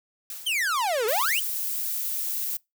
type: noise with exponential decay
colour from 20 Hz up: blue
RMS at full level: -34 dBFS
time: 0.3-0.95 s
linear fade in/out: 2 ms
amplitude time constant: 140 ms
type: exponential two-way sweep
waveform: 45% pulse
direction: down then up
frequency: 3233 to 415.3 to 3233 Hz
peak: -23 dBFS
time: 0.46-1.4 s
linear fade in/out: 10 ms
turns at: 1.06 s
type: noise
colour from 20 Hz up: violet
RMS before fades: -29 dBFS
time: 1.08-2.57 s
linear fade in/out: 5 ms
effects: noise-tail reverb RT60 0.2 s tail -24 dB re dry